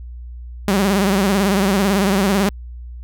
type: tone with vibrato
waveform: sawtooth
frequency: 196 Hz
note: G3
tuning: in tune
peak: -10 dBFS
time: 0.68-2.49 s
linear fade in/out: 0 ms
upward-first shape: sine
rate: 18 Hz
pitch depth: 98 cents each way
effects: added 60 Hz sine -30 dBFS peak until 3.03 s